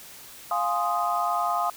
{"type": "chord", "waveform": "sine", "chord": "F minor seventh", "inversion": "none", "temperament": "equal with one note detuned", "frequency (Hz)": [700.5, 830.6, 1046.5, 1244.5], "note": ["F5", "Ab5", "C6", "Eb6"], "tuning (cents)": [5, 0, 0, 0], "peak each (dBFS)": [-27, -30, -30, -27], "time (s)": [0.51, 1.7], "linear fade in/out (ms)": 2, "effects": ["white hiss -45 dBFS RMS until 1.76 s"]}